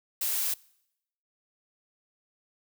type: noise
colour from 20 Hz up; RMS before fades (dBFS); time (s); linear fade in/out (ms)
blue; -29; 0.21-0.54; 5
effects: noise-tail reverb RT60 0.8 s tail -24 dB re dry